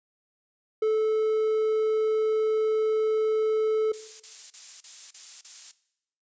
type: tone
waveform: triangle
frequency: 435.9 Hz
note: A4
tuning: 16 cents flat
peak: -19 dBFS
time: 0.82-3.92 s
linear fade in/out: 5 ms
type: noise bursts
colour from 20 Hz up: violet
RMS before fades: -35 dBFS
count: 6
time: 3.93-5.715 s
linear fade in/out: 5 ms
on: 270 ms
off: 33 ms
effects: noise-tail reverb RT60 0.8 s tail -18 dB re dry + resampled to 16000 Hz